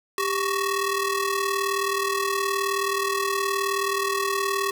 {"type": "ring-modulated tone", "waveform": "sawtooth", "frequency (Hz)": 751, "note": "F#5", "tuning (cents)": 26, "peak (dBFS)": -16, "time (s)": [0.18, 4.71], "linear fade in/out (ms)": 2, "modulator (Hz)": 356, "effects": []}